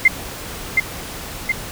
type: tone with echo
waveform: sine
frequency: 2093 Hz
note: C7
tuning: in tune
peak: -6 dBFS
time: 0.05-0.08 s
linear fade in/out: 5 ms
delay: 720 ms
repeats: 2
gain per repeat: -4 dB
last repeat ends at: 1.52 s
effects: pink hiss -31 dBFS RMS until 1.71 s